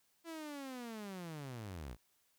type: linear sweep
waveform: sawtooth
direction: down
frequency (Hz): 337.4 to 51.91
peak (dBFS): -40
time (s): 0.24-1.97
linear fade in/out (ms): 50
effects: white hiss -75 dBFS RMS until 2.38 s